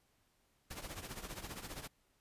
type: noise with tremolo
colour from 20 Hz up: pink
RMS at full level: -43 dBFS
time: 0.7-1.88 s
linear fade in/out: 10 ms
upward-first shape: triangle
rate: 15 Hz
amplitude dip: 80%
effects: pink hiss -75 dBFS RMS until 2.2 s + resampled to 32000 Hz